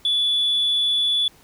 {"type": "tone", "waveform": "sine", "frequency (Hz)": 3443, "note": "A7", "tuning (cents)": -38, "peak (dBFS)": -16, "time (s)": [0.05, 1.28], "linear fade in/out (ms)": 2, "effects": ["tanh soft clip ceiling -14 dBFS", "pink hiss -53 dBFS RMS until 1.43 s"]}